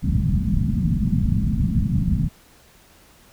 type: low-pass noise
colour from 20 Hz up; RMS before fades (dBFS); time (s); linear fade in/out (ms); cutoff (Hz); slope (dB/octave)
white; -20; 0.02-2.29; 20; 220; 48
effects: pink hiss -52 dBFS RMS until 3.32 s